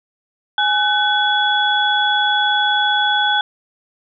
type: tone cluster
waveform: sine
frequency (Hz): 832 / 1509 / 3384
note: G#5 / F#6 / G#7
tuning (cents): +3 / +34 / +32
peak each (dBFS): -18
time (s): 0.58-3.41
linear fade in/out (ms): 2
effects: none